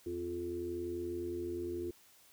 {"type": "harmonic tone with a mistuned harmonic", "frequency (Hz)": 86, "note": "F2", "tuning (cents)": -26, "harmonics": [1, 3, 4, 5], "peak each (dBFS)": [-47, -47, -37, -47], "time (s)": [0.06, 1.91], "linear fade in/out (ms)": 5, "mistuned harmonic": 4, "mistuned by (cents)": 27, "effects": ["white hiss -63 dBFS RMS until 2.32 s"]}